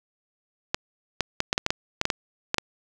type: clicks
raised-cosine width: 0.2 ms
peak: -5 dBFS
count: 12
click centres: 0.745 / 1.207 / 1.404 / 1.529 / 1.579 / 1.664 / 1.705 / 2.014 / 2.054 / 2.102 / 2.544 / 2.583 s
effects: none